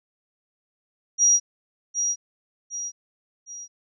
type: tone with echo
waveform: sine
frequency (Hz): 5740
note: F8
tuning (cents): +47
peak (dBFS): -14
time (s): 1.18-1.4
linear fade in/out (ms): 50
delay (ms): 760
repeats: 3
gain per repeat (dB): -7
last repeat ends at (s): 3.68
effects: none